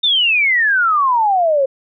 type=exponential sweep; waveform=sine; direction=down; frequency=3670 to 523.3 Hz; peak=-11 dBFS; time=0.03-1.66 s; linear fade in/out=10 ms; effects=none